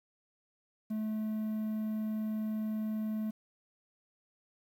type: tone with quantisation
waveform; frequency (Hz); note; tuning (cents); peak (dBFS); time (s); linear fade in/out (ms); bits
triangle; 216.3; A3; -29; -30; 0.9-3.31; 10; 10
effects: none